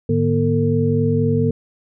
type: tone cluster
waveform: sine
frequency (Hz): 105.9 / 150.2 / 240.7 / 450.8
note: G#2 / D3 / B3 / A4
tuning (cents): +34 / +39 / -44 / +42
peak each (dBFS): -20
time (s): 0.09-1.51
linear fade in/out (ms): 5
effects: none